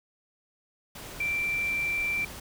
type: tone in noise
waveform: sine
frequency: 2349 Hz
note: D7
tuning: in tune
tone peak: -26 dBFS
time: 1.2-2.25 s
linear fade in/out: 5 ms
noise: pink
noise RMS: -42 dBFS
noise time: 0.95-2.4 s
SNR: +13 dB
effects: none